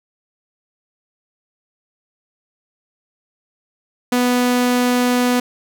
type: tone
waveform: sawtooth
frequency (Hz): 246.9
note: B3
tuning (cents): 0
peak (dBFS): -10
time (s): 4.12-5.4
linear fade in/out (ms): 5
effects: none